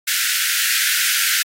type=high-pass noise; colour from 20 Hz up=pink; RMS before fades=-19 dBFS; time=0.07-1.43 s; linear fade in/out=10 ms; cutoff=1400 Hz; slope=96 dB/octave; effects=AAC 48 kbps